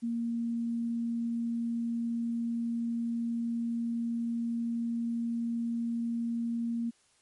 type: tone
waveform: sine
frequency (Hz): 233.1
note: A#3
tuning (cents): 0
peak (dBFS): -29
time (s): 0.02-6.91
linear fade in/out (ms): 20
effects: white hiss -67 dBFS RMS until 7.21 s + MP3 48 kbps